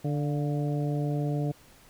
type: harmonic tone with a mistuned harmonic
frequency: 146.83 Hz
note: D3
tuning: in tune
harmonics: 1 / 2 / 3 / 4 / 5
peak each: -27 / -33 / -37 / -39 / -41 dBFS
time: 0.04-1.52 s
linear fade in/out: 10 ms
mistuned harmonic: 5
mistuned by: -52 cents
effects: pink hiss -56 dBFS RMS until 1.89 s